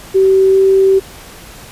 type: tone with pitch glide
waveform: sine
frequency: 383.4 to 385.8 Hz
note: G4 to G4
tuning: -38 to -28 cents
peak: -6 dBFS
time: 0.14-1 s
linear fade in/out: 20 ms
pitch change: +10 cents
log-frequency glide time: 0.51-0.56 s
effects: pink hiss -35 dBFS RMS until 1.71 s + resampled to 32000 Hz